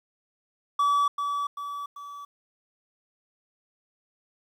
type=tone with echo; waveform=triangle; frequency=1147 Hz; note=D6; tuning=41 cents flat; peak=-18 dBFS; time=0.79-1.08 s; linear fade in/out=5 ms; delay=390 ms; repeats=3; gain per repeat=-6 dB; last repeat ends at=2.25 s; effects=10-bit